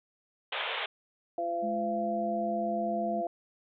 white band-pass noise, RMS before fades -34 dBFS, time 0.52-0.86 s, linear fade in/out 5 ms, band 420 to 3600 Hz, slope 96 dB/octave
harmonic tone, 170.8 Hz, F3, 38 cents flat, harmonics 2 / 3 / 4, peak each -38 / -39 / -30 dBFS, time 1.38-3.27 s, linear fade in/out 2 ms
sine tone, 212.3 Hz, G#3, 38 cents sharp, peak -34 dBFS, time 1.62-3.22 s, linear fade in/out 20 ms
effects none

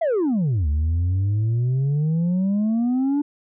sine exponential two-way sweep, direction down then up, 698.5 to 72.2 to 294.6 Hz, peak -15 dBFS, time 0.01-3.22 s, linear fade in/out 10 ms, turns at 0.68 s, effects tanh soft clip ceiling -17 dBFS

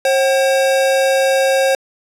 square tone pair together, 537 / 760.5 Hz, C5 / F#5, +45 / +47 cents, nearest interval tritone, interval 602 cents, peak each -13 / -21 dBFS, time 0.05-1.75 s, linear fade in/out 2 ms, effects low-pass 12000 Hz 12 dB/octave

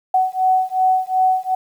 sine beating tone pair, 747 / 749.7 Hz, F#5 / F#5, +16 / +23 cents, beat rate 2.7 Hz, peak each -17 dBFS, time 0.14-1.55 s, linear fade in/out 5 ms, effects 8-bit

